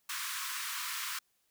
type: high-pass noise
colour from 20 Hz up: pink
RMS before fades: -38 dBFS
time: 0.09-1.19 s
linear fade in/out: 5 ms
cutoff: 1000 Hz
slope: 96 dB/octave
effects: white hiss -75 dBFS RMS until 1.5 s